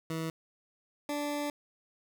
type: tone pair in turn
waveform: 20% pulse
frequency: 161.8 / 292 Hz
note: E3 / D4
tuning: -32 / -10 cents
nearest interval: minor seventh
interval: 1022 cents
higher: second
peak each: -28 / -27 dBFS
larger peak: second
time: 0.1-0.3 / 1.09-1.5 s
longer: second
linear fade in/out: 2 ms
effects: 11-bit